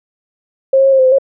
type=tone with pitch steps; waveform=sine; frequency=535 / 539 / 542 / 533 / 519 / 516 / 544 Hz; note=C5 / C#5 / C#5 / C5 / C5 / C5 / C#5; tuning=+38 / -49 / -39 / +32 / -14 / -24 / -33 cents; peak=-6 dBFS; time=0.73-1.185 s; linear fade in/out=5 ms; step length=65 ms; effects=none